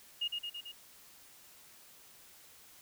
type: tone with echo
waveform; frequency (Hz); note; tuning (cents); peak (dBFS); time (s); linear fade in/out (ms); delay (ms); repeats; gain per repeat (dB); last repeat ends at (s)
sine; 2854; F7; +37; -31; 0.21-0.28; 10; 110; 4; -3; 0.72
effects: white hiss -58 dBFS RMS until 2.81 s